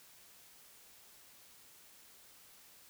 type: silence
effects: white hiss -60 dBFS RMS until 2.89 s